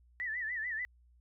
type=tone with vibrato; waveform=sine; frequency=1864.7 Hz; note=A#6; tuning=in tune; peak=-34 dBFS; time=0.2-0.85 s; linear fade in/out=0 ms; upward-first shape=sine; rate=6.8 Hz; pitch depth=130 cents each way; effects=added 60 Hz sine -61 dBFS peak until 1.2 s